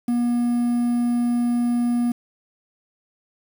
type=tone with quantisation; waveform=triangle; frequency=240.2 Hz; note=B3; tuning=48 cents flat; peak=-16 dBFS; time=0.08-2.12 s; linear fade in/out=5 ms; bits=7; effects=none